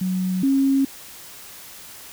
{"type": "tone pair in turn", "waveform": "sine", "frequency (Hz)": [185, 271.9], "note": ["F#3", "C#4"], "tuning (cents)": [0, -33], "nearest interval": "perfect fifth", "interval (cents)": 667, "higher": "second", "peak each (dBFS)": [-20, -15], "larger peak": "second", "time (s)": [[0.01, 0.43], [0.43, 0.85]], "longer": "neither", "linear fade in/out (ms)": 5, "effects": ["white hiss -41 dBFS RMS until 2.12 s"]}